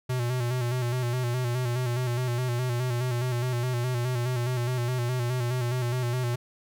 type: tone with vibrato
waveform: square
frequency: 123.47 Hz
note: B2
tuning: in tune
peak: -26 dBFS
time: 0.09-6.36 s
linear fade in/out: 10 ms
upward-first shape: square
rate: 4.8 Hz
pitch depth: 50 cents each way
effects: none